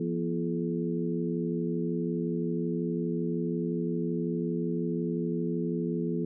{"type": "harmonic tone with a mistuned harmonic", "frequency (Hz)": 85.5, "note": "F2", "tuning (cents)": -36, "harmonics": [2, 3, 4, 5], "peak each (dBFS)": [-31, -33, -34, -35], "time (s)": [0, 6.25], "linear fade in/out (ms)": 5, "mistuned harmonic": 3, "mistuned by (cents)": -91, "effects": []}